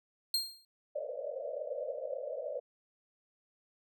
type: tone with exponential decay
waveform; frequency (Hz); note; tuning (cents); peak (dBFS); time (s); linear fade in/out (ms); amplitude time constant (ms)
40% pulse; 4209; C8; +9; -25; 0.34-0.65; 2; 67
type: band-pass noise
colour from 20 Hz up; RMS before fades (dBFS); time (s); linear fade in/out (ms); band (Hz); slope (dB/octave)
white; -39; 0.95-2.6; 10; 490 to 620; 96
effects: none

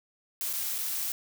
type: noise with dropouts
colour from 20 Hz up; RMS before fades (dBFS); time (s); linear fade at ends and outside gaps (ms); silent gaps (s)
blue; -32; 0.41-1.12; 1; 0.53-0.534 / 0.782-0.786
effects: none

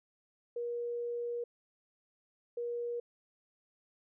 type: tone bursts at uneven times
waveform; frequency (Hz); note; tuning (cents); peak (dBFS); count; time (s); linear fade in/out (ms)
sine; 476.5; A#4; +38; -34; 2; 0.56-1.44 / 2.57-3; 5
effects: none

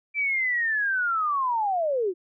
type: linear sweep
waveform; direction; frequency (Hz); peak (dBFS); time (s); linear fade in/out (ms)
sine; down; 2345 to 339.6; -22; 0.14-2.14; 50
effects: none

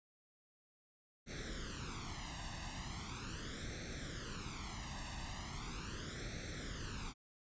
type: noise with flanger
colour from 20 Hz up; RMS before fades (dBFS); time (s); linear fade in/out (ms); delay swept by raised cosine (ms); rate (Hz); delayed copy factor
pink; -45; 1.26-7.14; 50; 0.5 to 1.09; 0.39; +0.8
effects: resampled to 16000 Hz

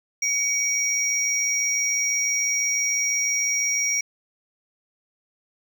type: tone pair together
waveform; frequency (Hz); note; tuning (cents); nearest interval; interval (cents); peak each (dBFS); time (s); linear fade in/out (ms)
triangle; 2254 / 5680; C#7 / F8; +28 / +28; octave + major third; 1600; -24 / -21; 0.22-4.01; 5
effects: none

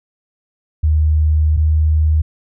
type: tone pair in turn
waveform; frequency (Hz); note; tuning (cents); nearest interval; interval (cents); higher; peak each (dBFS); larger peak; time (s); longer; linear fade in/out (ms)
sine; 77.1 / 77.64; D#2 / D#2; -15 / -3; unison; 12; second; -10; neither; 0.83-1.57 / 1.57-2.22; first; 10
effects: none

